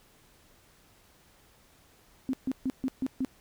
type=tone bursts; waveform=sine; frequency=261.6 Hz; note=C4; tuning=in tune; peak=-26 dBFS; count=6; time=2.29-3.248 s; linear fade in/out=0 ms; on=43 ms; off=140 ms; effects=pink hiss -61 dBFS RMS until 3.4 s